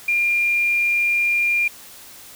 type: tone with quantisation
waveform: sine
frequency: 2400 Hz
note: D7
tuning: 37 cents sharp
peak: -16 dBFS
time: 0.08-1.68 s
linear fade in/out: 5 ms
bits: 7
effects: white hiss -42 dBFS RMS until 2.35 s